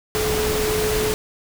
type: tone in noise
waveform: sine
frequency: 428.8 Hz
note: A4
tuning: 45 cents flat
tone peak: -21 dBFS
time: 0.15-1.14 s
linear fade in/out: 0 ms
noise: pink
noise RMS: -24 dBFS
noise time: 0.15-1.14 s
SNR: 0 dB
effects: none